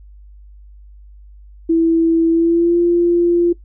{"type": "tone with pitch glide", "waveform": "sine", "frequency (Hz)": [329.6, 345.4], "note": ["E4", "F4"], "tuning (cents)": [0, -19], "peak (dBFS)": -10, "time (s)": [1.69, 3.53], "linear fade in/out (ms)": 10, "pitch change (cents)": 81, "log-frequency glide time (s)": [2.3, 2.78], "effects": ["noise-tail reverb RT60 0.1 s tail -18 dB re dry", "added 50 Hz sine -38 dBFS peak until 3.64 s"]}